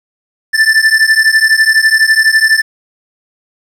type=beating tone pair; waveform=square; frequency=1760 / 1772 Hz; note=A6 / A6; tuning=0 / +12 cents; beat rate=12 Hz; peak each=-10 dBFS; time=0.53-2.62 s; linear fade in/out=20 ms; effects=low-pass 9000 Hz 12 dB/octave + 7-bit